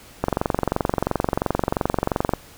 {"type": "click train", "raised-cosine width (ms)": 1, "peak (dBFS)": -5, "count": 49, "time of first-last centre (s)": [0.24, 2.336], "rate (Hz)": 22.9, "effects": ["pink hiss -46 dBFS RMS until 2.57 s"]}